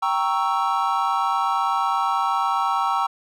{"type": "chord", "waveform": "triangle", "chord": "G diminished seventh", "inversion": "none", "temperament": "equal", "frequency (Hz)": [784, 932.3, 1108.7, 1318.5], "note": ["G5", "Bb5", "Db6", "Fb6"], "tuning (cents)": [0, 0, 0, 0], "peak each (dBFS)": -23, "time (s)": [0.02, 3.07], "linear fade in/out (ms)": 10, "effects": []}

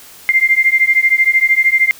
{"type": "beating tone pair", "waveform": "sine", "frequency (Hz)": [2093, 2106], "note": ["C7", "C7"], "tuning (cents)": [0, 11], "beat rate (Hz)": 13, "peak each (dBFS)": -12, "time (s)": [0.29, 1.91], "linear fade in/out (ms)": 0, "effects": ["white hiss -39 dBFS RMS until 1.99 s"]}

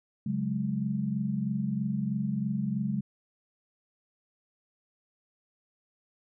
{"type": "chord", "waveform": "sine", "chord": "C# suspended fourth", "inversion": "none", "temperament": "just", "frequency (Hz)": [138.59, 184.79, 207.9], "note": ["C#3", "F#3", "G#3"], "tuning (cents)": [0, -2, 2], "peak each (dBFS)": [-33, -33, -30], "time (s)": [0.26, 3.01], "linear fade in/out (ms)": 5, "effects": []}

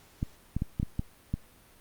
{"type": "clicks", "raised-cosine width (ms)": 5, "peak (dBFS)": -16, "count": 7, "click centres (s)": [0.229, 0.566, 0.621, 0.799, 0.83, 0.994, 1.34], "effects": ["pink hiss -58 dBFS RMS until 1.8 s", "Opus 48 kbps"]}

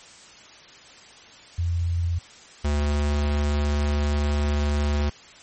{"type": "tone pair in turn", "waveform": ["sine", "square"], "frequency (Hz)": [85.7, 73.18], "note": ["F2", "D2"], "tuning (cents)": [-32, -6], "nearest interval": "minor third", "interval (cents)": 274, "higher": "first", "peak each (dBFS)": -21, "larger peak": "neither", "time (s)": [[1.58, 2.19], [2.64, 5.1]], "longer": "second", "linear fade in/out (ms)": 10, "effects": ["white hiss -47 dBFS RMS until 5.42 s", "MP3 32 kbps"]}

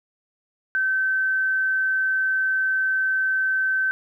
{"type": "tone", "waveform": "sine", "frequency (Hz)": 1540, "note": "G6", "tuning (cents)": -31, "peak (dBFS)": -19, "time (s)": [0.75, 3.91], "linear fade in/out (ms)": 0, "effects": ["10-bit"]}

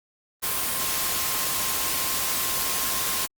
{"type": "tone in noise", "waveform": "sine", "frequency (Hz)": 1060, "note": "C6", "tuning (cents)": 22, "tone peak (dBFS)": -37, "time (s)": [0.42, 3.27], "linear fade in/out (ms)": 20, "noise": "white", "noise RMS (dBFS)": -26, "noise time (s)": [0.42, 3.27], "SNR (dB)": -14, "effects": ["Opus 32 kbps"]}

